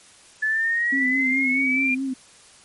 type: exponential sweep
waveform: sine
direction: up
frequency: 1724 to 2411 Hz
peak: -19 dBFS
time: 0.42-1.95 s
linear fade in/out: 10 ms
type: tone with vibrato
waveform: sine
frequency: 263.6 Hz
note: C4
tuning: 13 cents sharp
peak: -23 dBFS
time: 0.92-2.14 s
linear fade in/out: 10 ms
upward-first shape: sine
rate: 4.7 Hz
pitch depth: 51 cents each way
effects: white hiss -50 dBFS RMS until 2.64 s + MP3 48 kbps